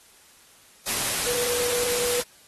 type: tone in noise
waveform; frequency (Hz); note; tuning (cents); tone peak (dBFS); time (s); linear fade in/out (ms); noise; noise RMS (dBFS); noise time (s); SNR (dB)
sine; 486.5; B4; -26; -26; 1.26-2.22; 20; white; -26; 0.86-2.23; -3
effects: white hiss -54 dBFS RMS until 2.47 s + AAC 32 kbps